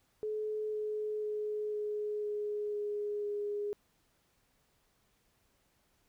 sine tone with pitch steps, 428.3 / 425.6 / 422.9 / 420.2 / 417.6 / 414.9 / 412.3 Hz, A4 / G#4 / G#4 / G#4 / G#4 / G#4 / G#4, -47 / +42 / +31 / +20 / +10 / -2 / -13 cents, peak -33 dBFS, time 0.23-3.73 s, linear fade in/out 0 ms, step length 500 ms, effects pink hiss -73 dBFS RMS until 6.08 s

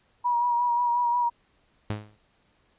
sine tone with vibrato, 961 Hz, B5, 48 cents flat, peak -21 dBFS, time 0.24-1.3 s, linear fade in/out 20 ms, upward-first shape sine, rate 5.6 Hz, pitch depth 29 cents each way
sawtooth tone with exponential decay, 105.5 Hz, G#2, 28 cents sharp, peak -21 dBFS, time 1.9-2.17 s, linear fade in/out 0 ms, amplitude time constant 58 ms
effects pink hiss -66 dBFS RMS until 2.78 s + resampled to 8000 Hz

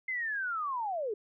sine linear sweep, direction down, 2093 to 393.2 Hz, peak -31 dBFS, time 0.08-1.14 s, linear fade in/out 5 ms, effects none

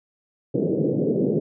white band-pass noise, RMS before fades -22 dBFS, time 0.54-1.4 s, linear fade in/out 5 ms, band 130 to 490 Hz, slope 48 dB/octave, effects none

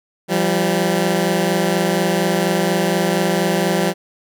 15% pulse tone pair together, 170.8 / 195 Hz, F3 / G3, -38 / -9 cents, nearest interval major second, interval 229 cents, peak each -12 dBFS, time 0.28-3.94 s, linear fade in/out 50 ms, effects none

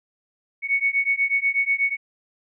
sine beating tone pair, 2217 / 2225.2 Hz, C#7 / C#7, 0 / +6 cents, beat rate 8.2 Hz, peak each -22 dBFS, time 0.62-1.97 s, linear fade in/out 50 ms, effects none

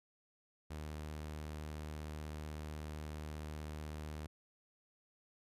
sawtooth tone, 76.3 Hz, D#2, 33 cents flat, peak -39 dBFS, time 0.7-4.27 s, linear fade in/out 10 ms, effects resampled to 32000 Hz

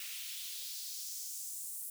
white noise with high-pass filter sweep, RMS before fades -43 dBFS, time 0-1.9 s, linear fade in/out 2 ms, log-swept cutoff 2400 to 9800 Hz, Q 1.9, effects none

